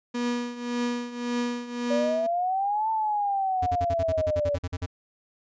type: tone with tremolo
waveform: 35% pulse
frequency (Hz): 241.6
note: B3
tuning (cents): -38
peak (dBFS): -22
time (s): 0.14-2.27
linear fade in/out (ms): 10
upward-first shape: triangle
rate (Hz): 1.8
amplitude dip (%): 80
type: exponential two-way sweep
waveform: sine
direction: up then down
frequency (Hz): 572 to 892 to 572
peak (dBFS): -23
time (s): 1.9-4.56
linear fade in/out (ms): 10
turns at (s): 2.9
type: tone bursts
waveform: square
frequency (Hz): 89.3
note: F2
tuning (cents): +39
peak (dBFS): -28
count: 14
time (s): 3.62-4.862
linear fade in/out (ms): 10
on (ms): 46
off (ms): 46
effects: resampled to 16000 Hz